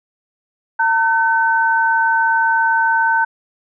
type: tone pair together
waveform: sine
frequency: 906.9 / 1524 Hz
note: A#5 / G6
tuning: -48 / -49 cents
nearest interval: major sixth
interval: 899 cents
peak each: -15 dBFS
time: 0.79-3.25 s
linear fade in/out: 10 ms
effects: none